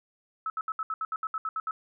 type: tone bursts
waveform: sine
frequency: 1300 Hz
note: E6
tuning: 24 cents flat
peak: -28 dBFS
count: 12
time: 0.46-1.71 s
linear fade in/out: 2 ms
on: 40 ms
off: 70 ms
effects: none